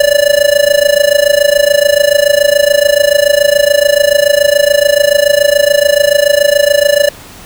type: tone with amplitude modulation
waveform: square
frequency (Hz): 580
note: D5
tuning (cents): -22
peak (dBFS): -3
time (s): 0-7.09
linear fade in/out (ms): 5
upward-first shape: sine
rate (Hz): 27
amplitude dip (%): 90
effects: pink hiss -33 dBFS RMS until 7.45 s